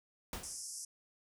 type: noise with exponential decay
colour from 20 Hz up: pink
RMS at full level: -39 dBFS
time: 0.33-0.64 s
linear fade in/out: 1 ms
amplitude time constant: 66 ms
type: band-pass noise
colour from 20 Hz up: pink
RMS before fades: -45 dBFS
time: 0.43-0.85 s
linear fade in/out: 5 ms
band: 5100 to 11000 Hz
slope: 96 dB/octave
effects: none